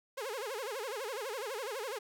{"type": "tone with vibrato", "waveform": "sawtooth", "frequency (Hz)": 475.1, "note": "A#4", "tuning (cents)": 33, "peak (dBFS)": -33, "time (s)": [0.17, 1.99], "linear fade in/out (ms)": 10, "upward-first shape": "sine", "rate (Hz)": 12, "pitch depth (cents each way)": 260, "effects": []}